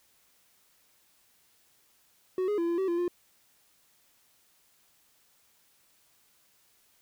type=tone with pitch steps; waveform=triangle; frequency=371.4 / 415.9 / 338.6 / 341.2 / 382.1 / 343 / 351.8 Hz; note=F#4 / G#4 / E4 / F4 / G4 / F4 / F4; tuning=+7 / +2 / +46 / -40 / -44 / -31 / +13 cents; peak=-24 dBFS; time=2.38-3.08 s; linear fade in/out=2 ms; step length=100 ms; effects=white hiss -66 dBFS RMS until 7.01 s